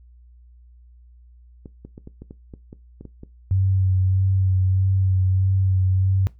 clicks, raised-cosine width 3 ms, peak -25 dBFS, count 11, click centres 1.658 / 1.85 / 1.979 / 2.074 / 2.22 / 2.309 / 2.538 / 2.729 / 3.01 / 3.053 / 3.234 s
sine tone with vibrato, 94.6 Hz, F#2, 39 cents sharp, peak -16 dBFS, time 3.51-6.27 s, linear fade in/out 0 ms, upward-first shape sine, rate 1.6 Hz, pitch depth 22 cents each way
effects noise-tail reverb RT60 0.2 s tail -19 dB re dry + added 60 Hz sine -46 dBFS peak until 6.39 s

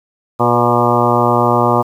harmonic tone with a mistuned harmonic, 120 Hz, B2, 49 cents flat, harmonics 1 / 2 / 3 / 4 / 5 / 6 / 7 / 8 / 9 / 10, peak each -19 / -19 / -19 / -19 / -19 / -19 / -19 / -19 / -19 / -19 dBFS, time 0.39-1.83 s, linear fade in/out 20 ms, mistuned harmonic 4, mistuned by +29 cents, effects 7-bit

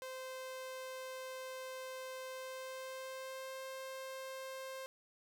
sawtooth tone with pitch glide, 519 to 527.8 Hz, C5 to C5, -14 to +15 cents, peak -40 dBFS, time 0.02-4.86 s, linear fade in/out 0 ms, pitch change +29 cents, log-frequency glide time 2.28-3.62 s, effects none

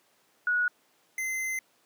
sine / square tone pair in turn, 1460 / 2065 Hz, F#6 / C7, -24 / -23 cents, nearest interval tritone, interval 601 cents, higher second, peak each -23 / -30 dBFS, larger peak first, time 0.47-0.68 / 1.18-1.59 s, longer second, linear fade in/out 2 ms, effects pink hiss -66 dBFS RMS until 1.85 s + high-pass 300 Hz 12 dB/octave

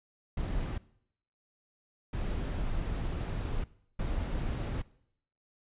brown noise bursts at uneven times, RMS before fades -33 dBFS, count 3, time 0.37-0.78 / 2.13-3.64 / 3.99-4.82 s, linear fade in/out 5 ms, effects noise-tail reverb RT60 0.7 s tail -20 dB re dry + resampled to 8000 Hz

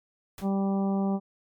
pink noise with exponential decay, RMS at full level -39 dBFS, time 0.38-0.53 s, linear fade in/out 1 ms, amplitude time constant 32 ms
harmonic tone, 195.7 Hz, G3, 3 cents flat, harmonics 1 / 2 / 3 / 4 / 5 / 6, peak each -24 / -34 / -37 / -36 / -43 / -45 dBFS, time 0.41-1.2 s, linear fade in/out 50 ms
effects MP3 96 kbps

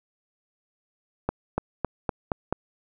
accelerating click train, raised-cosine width 1 ms, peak -10 dBFS, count 6, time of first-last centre 1.29-2.526 s, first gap 290 ms, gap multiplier 0.92, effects none

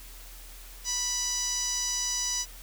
sawtooth tone with band-pass filter, 984 Hz, B5, 7 cents flat, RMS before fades -30 dBFS, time 0.84-2.46 s, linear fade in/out 50 ms, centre 5800 Hz, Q 5.5, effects added 41 Hz sine -45 dBFS peak until 2.62 s + white hiss -49 dBFS RMS until 2.62 s

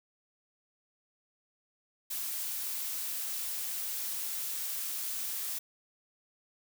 blue noise, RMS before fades -36 dBFS, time 2.1-5.59 s, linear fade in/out 10 ms, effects none

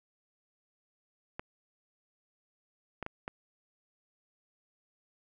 clicks, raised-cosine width 0.5 ms, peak -22 dBFS, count 4, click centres 1.395 / 3.027 / 3.064 / 3.279 s, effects none

